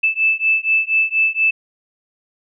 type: beating tone pair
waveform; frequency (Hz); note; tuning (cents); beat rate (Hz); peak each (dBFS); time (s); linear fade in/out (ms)
sine; 2629 / 2633.2; E7 / E7; -5 / -3; 4.2; -17 / -17; 0.03-1.51; 10
effects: none